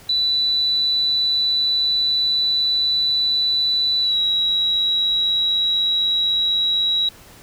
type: tone with pitch glide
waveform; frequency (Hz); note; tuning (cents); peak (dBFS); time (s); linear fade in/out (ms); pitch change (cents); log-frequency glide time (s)
sine; 3974 to 3868; B7 to B7; +10 to -37; -16; 0.09-7.09; 5; -47; 4.01-4.18
effects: pink hiss -45 dBFS RMS until 7.42 s